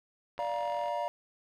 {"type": "click train", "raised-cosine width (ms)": 0.3, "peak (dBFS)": -34, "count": 23, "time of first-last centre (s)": [0.38, 0.882], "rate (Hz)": 43.8}
{"type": "chord", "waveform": "triangle", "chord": "Bb major", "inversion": "first", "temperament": "equal with one note detuned", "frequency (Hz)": [587.3, 698.5, 947], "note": ["D5", "F5", "Bb5"], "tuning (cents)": [0, 0, 27], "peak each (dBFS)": -33, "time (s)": [0.39, 1.08], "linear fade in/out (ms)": 0}
{"effects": []}